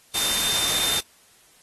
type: tone in noise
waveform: sine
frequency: 3600 Hz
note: A7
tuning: 39 cents sharp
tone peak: -25 dBFS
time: 0.14-1.01 s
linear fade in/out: 20 ms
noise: white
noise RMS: -24 dBFS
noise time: 0.14-1.01 s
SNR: -4 dB
effects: white hiss -56 dBFS RMS until 1.62 s + AAC 32 kbps